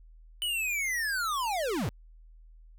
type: linear sweep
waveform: square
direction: down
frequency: 3000 to 72.4 Hz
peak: -29 dBFS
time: 0.42-1.89 s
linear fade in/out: 0 ms
effects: added 40 Hz sine -50 dBFS peak until 2.78 s